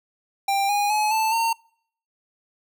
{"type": "tone with pitch steps", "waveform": "square", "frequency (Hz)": [791, 819.8, 849.7, 880.7, 912.8], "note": ["G5", "G#5", "G#5", "A5", "A#5"], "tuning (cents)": [15, -23, 39, 1, -37], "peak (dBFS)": -20, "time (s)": [0.48, 1.53], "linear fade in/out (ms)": 5, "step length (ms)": 210, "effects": ["noise-tail reverb RT60 0.6 s tail -26 dB re dry"]}